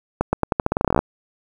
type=accelerating click train; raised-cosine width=1 ms; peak=-3 dBFS; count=17; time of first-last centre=0.21-0.99 s; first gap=120 ms; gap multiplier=0.86; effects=7-bit